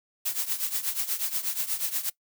blue noise with tremolo, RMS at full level -26 dBFS, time 0.25-2.1 s, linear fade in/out 10 ms, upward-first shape triangle, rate 8.3 Hz, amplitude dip 85%, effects noise-tail reverb RT60 0.1 s tail -21 dB re dry

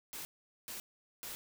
white noise bursts, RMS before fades -44 dBFS, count 3, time 0.13-1.35 s, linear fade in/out 0 ms, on 120 ms, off 430 ms, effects none

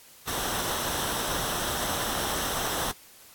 pink noise with comb filter, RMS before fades -30 dBFS, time 0.27-2.92 s, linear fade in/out 10 ms, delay 0.43 ms, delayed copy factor -0.55, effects white hiss -52 dBFS RMS until 3.34 s + AAC 64 kbps

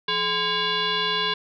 sine tone with frequency modulation, 2230 Hz, C#7, 10 cents sharp, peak -21 dBFS, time 0.08-1.34 s, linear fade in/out 5 ms, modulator 601 Hz, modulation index 2.9, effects none

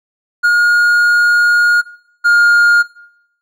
triangle tone pair in turn, 1430 / 1416.8 Hz, F6 / F6, +41 / +24 cents, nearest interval unison, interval 17 cents, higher first, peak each -5 dBFS, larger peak neither, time 0.43-1.82 / 2.24-2.83 s, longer first, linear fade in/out 20 ms, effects noise-tail reverb RT60 0.8 s tail -21 dB re dry

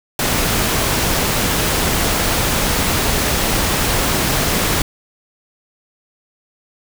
pink noise, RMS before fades -17 dBFS, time 0.19-4.82 s, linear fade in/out 2 ms, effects none

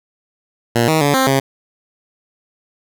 10% pulse tone with pitch steps, 117.8 / 158.2 / 143.5 / 263.8 / 135.6 Hz, A#2 / D#3 / D3 / C4 / C#3, +19 / +29 / -40 / +14 / -38 cents, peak -4 dBFS, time 0.75-1.4 s, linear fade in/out 10 ms, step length 130 ms, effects none

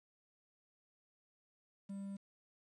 triangle tone with quantisation, 197.5 Hz, G3, 13 cents sharp, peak -40 dBFS, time 1.89-2.17 s, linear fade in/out 10 ms, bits 11, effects resampled to 24000 Hz

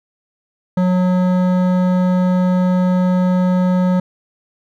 triangle tone with hard clipping, 182.3 Hz, F#3, 25 cents flat, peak -14 dBFS, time 0.77-4 s, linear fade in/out 5 ms, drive 17 dB, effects none

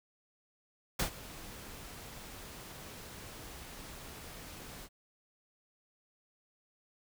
pink noise with ADSR envelope, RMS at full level -30 dBFS, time 0.99-4.89 s, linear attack 7 ms, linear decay 100 ms, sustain -18 dB, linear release 52 ms, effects none

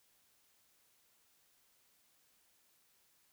silence, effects white hiss -72 dBFS RMS until 3.32 s

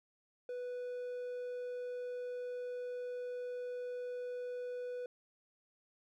triangle tone, 493.9 Hz, B4, in tune, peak -37 dBFS, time 0.49-5.06 s, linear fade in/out 2 ms, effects none

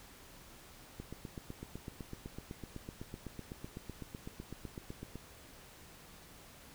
click train, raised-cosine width 3 ms, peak -30 dBFS, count 34, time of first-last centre 1-5.156 s, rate 7.94 Hz, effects pink hiss -56 dBFS RMS until 6.74 s

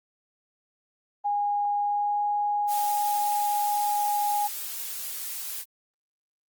sine tone with pitch glide, 820 to 825.7 Hz, G#5 to G#5, -22 to -10 cents, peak -23 dBFS, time 1.24-4.48 s, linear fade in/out 20 ms, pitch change +12 cents, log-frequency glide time 1.8-2.22 s
blue noise, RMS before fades -34 dBFS, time 2.67-5.65 s, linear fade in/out 50 ms
effects Opus 24 kbps

